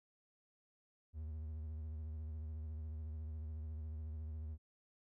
triangle tone with vibrato, 77.78 Hz, D#2, in tune, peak -40 dBFS, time 1.13-4.58 s, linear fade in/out 50 ms, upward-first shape triangle, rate 14 Hz, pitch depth 75 cents each way, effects none

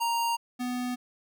square tone pair in turn, 932.3 / 248.1 Hz, A#5 / B3, 0 / +8 cents, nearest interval octave + major seventh, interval 2292 cents, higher first, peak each -26 / -30 dBFS, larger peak first, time 0-0.37 / 0.59-0.96 s, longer neither, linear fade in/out 20 ms, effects none

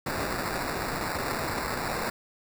violet noise with sample-and-hold, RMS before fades -31 dBFS, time 0.06-2.1 s, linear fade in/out 5 ms, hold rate 3150 Hz, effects none

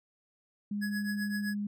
sine tone, 205.4 Hz, G#3, 19 cents flat, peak -31 dBFS, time 0.71-1.67 s, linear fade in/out 5 ms
square tone with tremolo, 1679 Hz, G#6, 18 cents sharp, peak -34 dBFS, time 0.81-1.55 s, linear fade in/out 20 ms, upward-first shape triangle, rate 7.8 Hz, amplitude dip 90%
effects none

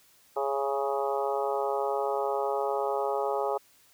harmonic tone with a mistuned harmonic, 138.59 Hz, C#3, in tune, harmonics 3 / 4 / 5 / 6 / 7 / 8 / 9, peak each -31 / -32 / -35 / -32 / -39 / -40 / -38 dBFS, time 0.36-3.58 s, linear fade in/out 10 ms, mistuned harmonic 5, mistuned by -28 cents, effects white hiss -61 dBFS RMS until 3.93 s

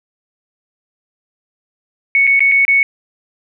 sine tone with dropouts, 2217 Hz, C#7, in tune, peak -8 dBFS, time 2.15-2.83 s, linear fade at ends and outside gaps 1 ms, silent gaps 2.269-2.274 / 2.394-2.405 / 2.516-2.52 / 2.651-2.68 s, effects none

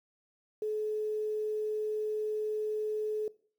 sine tone with quantisation, 428.1 Hz, A4, 47 cents flat, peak -30 dBFS, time 0.62-3.28 s, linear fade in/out 2 ms, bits 10, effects noise-tail reverb RT60 0.5 s tail -20 dB re dry

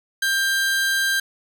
40% pulse tone pair together, 1587 / 3974 Hz, G6 / B7, +21 / +10 cents, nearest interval octave + major third, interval 1589 cents, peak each -18 / -27 dBFS, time 0.22-1.2 s, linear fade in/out 5 ms, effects none

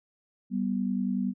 sine tone pair together, 194.31 / 245 Hz, G3 / B3, -15 / -14 cents, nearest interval major third, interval 401 cents, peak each -28 / -29 dBFS, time 0.5-1.34 s, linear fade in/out 50 ms, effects none

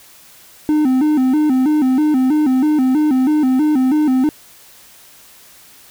triangle tone with vibrato, 280.3 Hz, C#4, 19 cents sharp, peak -9 dBFS, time 0.69-4.29 s, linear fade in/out 0 ms, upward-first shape square, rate 3.1 Hz, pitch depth 140 cents each way, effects white hiss -44 dBFS RMS until 5.9 s

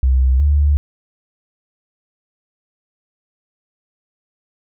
sine tone pair in turn, 64.8 / 72.74 Hz, C2 / D2, -16 / -16 cents, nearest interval major second, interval 200 cents, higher second, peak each -10 dBFS, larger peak neither, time 0.03-0.4 / 0.4-0.77 s, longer neither, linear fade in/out 0 ms, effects none

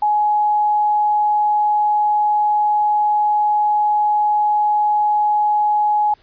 sine tone, 840 Hz, G#5, 19 cents sharp, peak -13 dBFS, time 0.02-6.14 s, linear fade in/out 5 ms, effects pink hiss -54 dBFS RMS until 6.22 s + resampled to 11025 Hz

